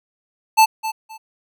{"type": "tone with echo", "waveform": "square", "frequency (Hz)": 880, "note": "A5", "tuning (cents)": 0, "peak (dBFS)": -9, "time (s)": [0.57, 0.66], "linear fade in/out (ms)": 20, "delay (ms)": 260, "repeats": 2, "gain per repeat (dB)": -13, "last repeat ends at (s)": 1.18, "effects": []}